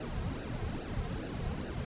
brown noise with flanger, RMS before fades -37 dBFS, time 0-1.85 s, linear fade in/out 5 ms, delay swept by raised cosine 0.89 to 3.49 ms, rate 2.4 Hz, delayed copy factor -0.8, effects resampled to 8000 Hz

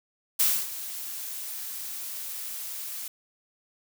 blue noise with ADSR envelope, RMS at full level -21 dBFS, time 0.39-3.08 s, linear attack 13 ms, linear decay 260 ms, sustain -15 dB, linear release 4 ms, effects none

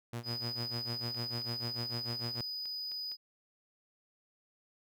sawtooth tone with tremolo, 118.4 Hz, A#2, 27 cents sharp, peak -32 dBFS, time 0.13-2.41 s, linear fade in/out 0 ms, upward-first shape sine, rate 6.7 Hz, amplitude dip 90%
triangle tone, 4972 Hz, D#8, 2 cents flat, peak -36 dBFS, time 0.23-3.17 s, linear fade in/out 50 ms
clicks, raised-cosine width 0.2 ms, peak -36 dBFS, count 8, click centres 1.146 / 1.417 / 1.802 / 2.112 / 2.248 / 2.656 / 2.917 / 3.117 s
effects none

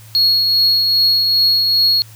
triangle tone with tremolo, 4319 Hz, C#8, 46 cents flat, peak -8 dBFS, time 0.15-2.02 s, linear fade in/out 0 ms, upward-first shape triangle, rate 2.5 Hz, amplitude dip 35%, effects added 110 Hz sine -38 dBFS peak until 2.15 s + white hiss -44 dBFS RMS until 2.15 s

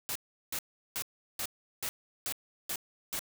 white noise bursts, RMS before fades -35 dBFS, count 8, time 0.09-3.192 s, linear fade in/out 0 ms, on 64 ms, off 370 ms, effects none

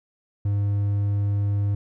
triangle tone, 101.4 Hz, G#2, 41 cents flat, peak -18 dBFS, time 0.45-1.75 s, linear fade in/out 5 ms, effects none

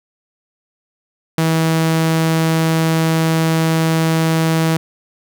sawtooth tone, 161.8 Hz, E3, 32 cents flat, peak -9 dBFS, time 1.38-4.77 s, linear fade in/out 2 ms, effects none

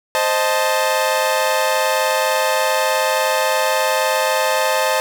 sawtooth chord, A diminished, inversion first, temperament equal, 523.3 / 622.3 / 880 Hz, C5 / Eb5 / A5, 0 / 0 / 0 cents, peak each -16 dBFS, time 0.15-5 s, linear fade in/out 0 ms, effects none

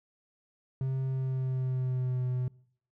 triangle tone with pitch glide, 132.4 to 126.13 Hz, C3 to B2, +21 to +37 cents, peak -26 dBFS, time 0.81-2.48 s, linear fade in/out 2 ms, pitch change -84 cents, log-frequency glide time 1.06-2.25 s, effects noise-tail reverb RT60 0.6 s tail -23 dB re dry

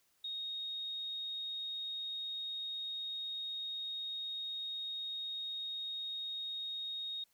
sine tone, 3732 Hz, A#7, 1 cent sharp, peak -38 dBFS, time 0.24-7.24 s, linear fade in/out 5 ms, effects white hiss -74 dBFS RMS until 7.33 s

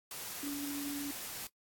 sine tone in noise, 285 Hz, C#4, 48 cents sharp, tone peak -37 dBFS, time 0.43-1.11 s, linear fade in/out 2 ms, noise white, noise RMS -43 dBFS, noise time 0.11-1.47 s, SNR +3 dB, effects noise-tail reverb RT60 0.1 s tail -21 dB re dry + AAC 64 kbps

